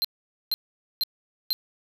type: tone bursts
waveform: square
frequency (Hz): 4146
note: C8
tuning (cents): -17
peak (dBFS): -22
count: 4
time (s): 0.02-1.53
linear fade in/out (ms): 0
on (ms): 25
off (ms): 470
effects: none

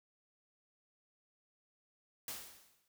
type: noise with exponential decay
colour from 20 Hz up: white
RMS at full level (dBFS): -41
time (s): 2.28-2.88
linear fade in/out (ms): 1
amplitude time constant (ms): 130
effects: none

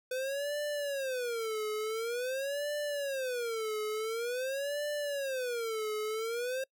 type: tone with vibrato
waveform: square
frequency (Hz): 502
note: B4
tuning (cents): +28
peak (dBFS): -33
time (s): 0.11-6.64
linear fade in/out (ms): 5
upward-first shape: sine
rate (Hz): 0.47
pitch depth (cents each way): 280
effects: noise-tail reverb RT60 0.1 s tail -26 dB re dry

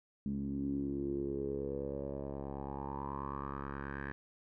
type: tone with low-pass filter sweep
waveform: 10% pulse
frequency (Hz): 69.3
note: C#2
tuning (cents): 0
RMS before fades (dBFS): -39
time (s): 0.26-4.12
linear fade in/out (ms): 0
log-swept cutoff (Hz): 220 to 1700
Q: 6.1
effects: none

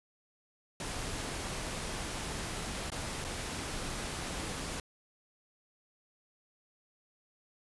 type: noise with dropouts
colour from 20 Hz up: pink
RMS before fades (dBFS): -38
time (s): 0.8-4.8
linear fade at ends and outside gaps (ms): 2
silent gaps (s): 2.902-2.918 / 3.243-3.247
effects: resampled to 24000 Hz

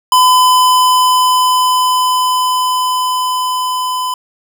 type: tone with level ramp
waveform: square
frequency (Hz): 1010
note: B5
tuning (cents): +39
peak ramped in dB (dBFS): -6 to -16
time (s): 0.12-4.14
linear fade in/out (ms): 2
effects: none

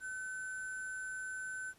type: tone with sample-and-hold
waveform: sine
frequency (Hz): 1520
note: F#6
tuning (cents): +46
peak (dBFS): -39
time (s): 0-1.74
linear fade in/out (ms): 50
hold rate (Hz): 8820
effects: pink hiss -66 dBFS RMS until 1.78 s + resampled to 32000 Hz

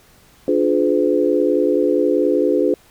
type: chord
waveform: sine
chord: D diminished seventh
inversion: none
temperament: just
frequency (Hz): 293.7 / 352.4 / 422.9 / 507.5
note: D4 / F4 / Ab4 / Cb5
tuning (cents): 0 / +16 / +31 / +47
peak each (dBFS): -19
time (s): 0.48-2.74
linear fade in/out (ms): 2
effects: pink hiss -51 dBFS RMS until 2.9 s

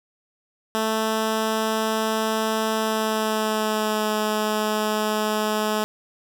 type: tone with pitch glide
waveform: 10% pulse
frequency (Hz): 220 to 213.9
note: A3 to A3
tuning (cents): 0 to -49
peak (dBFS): -13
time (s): 0.75-5.84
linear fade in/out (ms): 0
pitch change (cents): -49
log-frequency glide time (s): 2.74-4.12
effects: none

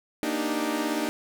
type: chord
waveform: sawtooth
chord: Eb major seventh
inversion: second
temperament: equal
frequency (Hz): 233.1 / 293.7 / 311.1 / 392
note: Bb3 / D4 / Eb4 / G4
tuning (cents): 0 / 0 / 0 / 0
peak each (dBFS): -29 / -26 / -26 / -31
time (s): 0.23-1.09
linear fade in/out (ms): 0
effects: none

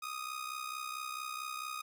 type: tone with amplitude modulation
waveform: sawtooth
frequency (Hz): 1244.5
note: D#6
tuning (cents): 0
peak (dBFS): -32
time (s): 0.02-1.82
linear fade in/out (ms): 10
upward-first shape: sine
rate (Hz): 64.5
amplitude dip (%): 70
effects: none

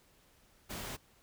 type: noise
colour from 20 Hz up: pink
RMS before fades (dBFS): -42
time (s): 0.69-0.97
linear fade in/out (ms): 20
effects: pink hiss -66 dBFS RMS until 1.22 s

